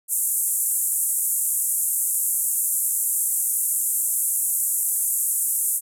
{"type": "band-pass noise", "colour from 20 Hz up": "white", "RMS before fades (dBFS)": -23, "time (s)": [0.08, 5.81], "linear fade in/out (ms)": 50, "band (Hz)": [7700, 13000], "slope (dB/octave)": 48, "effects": []}